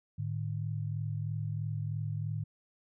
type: tone pair together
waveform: sine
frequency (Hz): 107.1 / 150.18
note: A2 / D3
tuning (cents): -46 / +39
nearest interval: tritone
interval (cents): 585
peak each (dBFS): -34 / -36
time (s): 0.18-2.44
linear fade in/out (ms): 10
effects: none